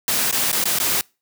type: noise with dropouts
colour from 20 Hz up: white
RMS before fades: -20 dBFS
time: 0.08-1.01 s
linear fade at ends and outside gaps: 1 ms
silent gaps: 0.312-0.326 / 0.516-0.528 / 0.64-0.655 / 0.787-0.8 s
effects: noise-tail reverb RT60 0.3 s tail -26 dB re dry + high-pass 100 Hz 12 dB/octave